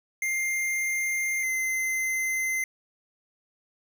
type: tone pair in turn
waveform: square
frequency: 2106 / 2067 Hz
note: C7 / C7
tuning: +11 / -22 cents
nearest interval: unison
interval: 33 cents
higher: first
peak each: -26 dBFS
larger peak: neither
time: 0.22-1.43 / 1.43-2.64 s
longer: neither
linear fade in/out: 2 ms
effects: none